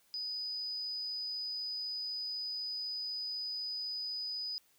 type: tone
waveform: sine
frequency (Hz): 4978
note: D#8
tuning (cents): 0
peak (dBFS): -36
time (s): 0.14-4.58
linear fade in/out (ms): 0
effects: white hiss -69 dBFS RMS until 4.78 s